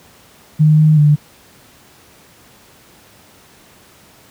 sine tone with pitch steps, 153.6 / 154.7 / 148.4 Hz, D#3 / D#3 / D3, -22 / -10 / +18 cents, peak -6 dBFS, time 0.59-1.16 s, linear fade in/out 20 ms, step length 190 ms, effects pink hiss -46 dBFS RMS until 4.3 s + high-pass 80 Hz 12 dB/octave

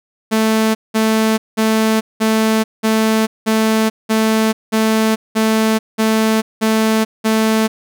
sawtooth tone bursts, 220 Hz, A3, in tune, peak -8 dBFS, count 12, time 0.31-7.68 s, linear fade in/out 20 ms, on 440 ms, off 190 ms, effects none

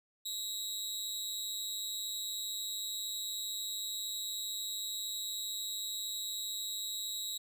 25% pulse tone with amplitude modulation, 3859 Hz, B7, 41 cents flat, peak -29 dBFS, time 0.25-7.38 s, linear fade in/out 10 ms, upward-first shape sine, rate 209 Hz, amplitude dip 85%, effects none

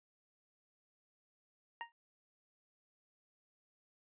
25% pulse tone with exponential decay, 933 Hz, A#5, 1 cent sharp, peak -33 dBFS, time 1.81-1.92 s, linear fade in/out 0 ms, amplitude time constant 23 ms, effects high-pass 400 Hz 12 dB/octave + resampled to 8000 Hz

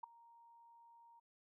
sine tone with ADSR envelope, 932.3 Hz, A#5, in tune, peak -39 dBFS, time 0.03-1.2 s, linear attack 9 ms, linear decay 5 ms, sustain -22 dB, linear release 12 ms, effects none

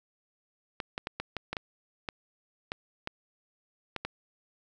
clicks, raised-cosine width 0.3 ms, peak -17 dBFS, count 12, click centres 0.802 / 0.979 / 1.071 / 1.2 / 1.367 / 1.53 / 1.568 / 2.088 / 2.719 / 3.074 / 3.963 / 4.05 s, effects none

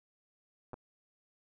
clicks, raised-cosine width 1 ms, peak -30 dBFS, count 2, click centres 0.733 / 0.741 s, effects none

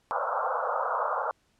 white band-pass noise, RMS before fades -29 dBFS, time 0.11-1.31 s, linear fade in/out 0 ms, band 480 to 1400 Hz, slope 96 dB/octave, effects pink hiss -69 dBFS RMS until 1.59 s + low-pass 9000 Hz 12 dB/octave

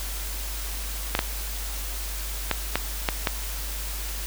clicks, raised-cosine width 0.3 ms, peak -5 dBFS, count 6, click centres 1.151 / 1.191 / 2.513 / 2.756 / 3.088 / 3.272 s, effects added 50 Hz sine -31 dBFS peak until 4.26 s + white hiss -35 dBFS RMS until 4.26 s

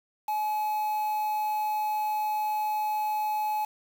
triangle tone with quantisation, 853 Hz, G#5, 46 cents sharp, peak -24 dBFS, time 0.28-3.65 s, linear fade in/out 5 ms, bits 7, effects none

